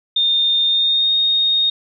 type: tone with pitch glide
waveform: sine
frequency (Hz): 3637 to 3709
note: A#7 to A#7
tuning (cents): -43 to -9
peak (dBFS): -13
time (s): 0.16-1.7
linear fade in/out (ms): 5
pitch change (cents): +34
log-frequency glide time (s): 0.65-1.14
effects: none